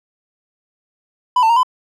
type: tone with pitch steps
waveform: triangle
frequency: 995 / 894 / 933 / 1012 Hz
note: B5 / A5 / A#5 / B5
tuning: +13 / +27 / +1 / +42 cents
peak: -8 dBFS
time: 1.36-1.632 s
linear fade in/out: 5 ms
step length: 68 ms
effects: none